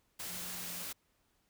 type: tone in noise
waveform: sine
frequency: 178.2 Hz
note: F3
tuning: 35 cents sharp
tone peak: -52 dBFS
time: 0.29-0.84 s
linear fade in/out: 10 ms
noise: white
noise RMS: -42 dBFS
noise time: 0.19-0.93 s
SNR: -13 dB
effects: pink hiss -75 dBFS RMS until 1.49 s